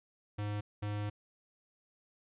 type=tone bursts at uneven times; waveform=square; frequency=103.83 Hz; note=G#2; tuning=in tune; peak=-35 dBFS; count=2; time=0.38-0.61 / 0.82-1.1 s; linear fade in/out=10 ms; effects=resampled to 8000 Hz